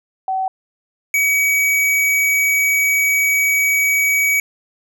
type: tone pair in turn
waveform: sine / square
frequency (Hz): 760 / 2268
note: F#5 / C#7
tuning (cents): +46 / +39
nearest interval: octave + perfect fifth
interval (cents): 1893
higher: second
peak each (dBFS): -17 / -14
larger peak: second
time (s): 0.28-0.48 / 1.14-4.4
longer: second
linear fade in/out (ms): 2
effects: none